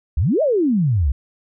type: exponential two-way sweep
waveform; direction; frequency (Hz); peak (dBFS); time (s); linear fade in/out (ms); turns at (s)
sine; up then down; 60.4 to 657 to 60.4; -14; 0.17-1.12; 5; 0.42
effects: none